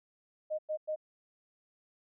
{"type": "tone bursts", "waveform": "sine", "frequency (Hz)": 618, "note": "D#5", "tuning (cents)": -12, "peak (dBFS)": -31, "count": 3, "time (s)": [0.5, 0.961], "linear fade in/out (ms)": 20, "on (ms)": 87, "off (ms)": 100, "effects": []}